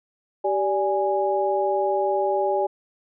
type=tone cluster; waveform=sine; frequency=387.9 / 584 / 827 Hz; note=G4 / D5 / G#5; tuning=-18 / -10 / -8 cents; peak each=-24 dBFS; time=0.44-2.67 s; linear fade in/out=10 ms; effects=none